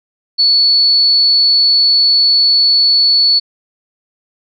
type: tone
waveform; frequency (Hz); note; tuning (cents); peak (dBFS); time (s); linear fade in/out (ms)
sine; 4430; C#8; -2; -7; 0.38-3.4; 20
effects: none